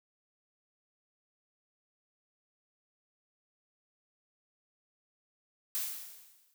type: noise with exponential decay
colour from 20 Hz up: blue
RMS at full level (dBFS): -32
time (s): 5.75-6.54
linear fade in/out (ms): 0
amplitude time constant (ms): 170
effects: none